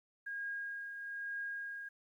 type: tone with tremolo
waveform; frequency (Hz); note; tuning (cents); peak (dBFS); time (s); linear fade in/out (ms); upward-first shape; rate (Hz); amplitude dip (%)
sine; 1629; G#6; -34; -37; 0.26-1.89; 10; triangle; 1.1; 50
effects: 12-bit